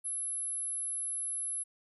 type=tone; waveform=sine; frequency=11000 Hz; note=F9; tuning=27 cents flat; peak=-33 dBFS; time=0.04-1.64 s; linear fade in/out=20 ms; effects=none